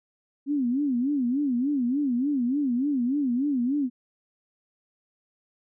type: tone with vibrato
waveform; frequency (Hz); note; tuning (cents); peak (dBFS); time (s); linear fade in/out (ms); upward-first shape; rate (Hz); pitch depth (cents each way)
sine; 264.7; C4; +20; -22; 0.46-3.9; 50; sine; 3.4; 190
effects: none